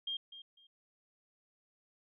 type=tone with echo; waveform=sine; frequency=3212 Hz; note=G7; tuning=41 cents sharp; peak=-35 dBFS; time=0.07-0.17 s; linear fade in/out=5 ms; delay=250 ms; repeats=2; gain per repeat=-13 dB; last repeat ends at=0.67 s; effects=none